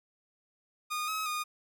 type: tone with pitch steps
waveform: sawtooth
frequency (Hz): 1226 / 1278 / 1226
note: D#6 / D#6 / D#6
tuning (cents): -26 / +46 / -26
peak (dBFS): -28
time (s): 0.9-1.44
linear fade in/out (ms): 20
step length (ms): 180
effects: none